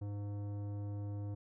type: tone with tanh clipping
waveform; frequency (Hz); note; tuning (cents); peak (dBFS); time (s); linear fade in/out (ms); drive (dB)
sine; 102.1; G#2; -29; -40; 0.01-1.35; 10; 14
effects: none